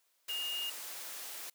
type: tone in noise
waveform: sine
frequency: 2841 Hz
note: F7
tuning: 29 cents sharp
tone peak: -35 dBFS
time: 0.29-0.7 s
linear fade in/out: 5 ms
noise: white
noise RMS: -44 dBFS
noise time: 0.28-1.5 s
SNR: +6 dB
effects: white hiss -74 dBFS RMS until 1.54 s + high-pass 400 Hz 12 dB/octave